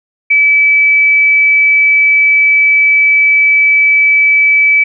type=tone; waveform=sine; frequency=2300 Hz; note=D7; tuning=37 cents flat; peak=-5 dBFS; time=0.3-4.84 s; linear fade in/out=10 ms; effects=none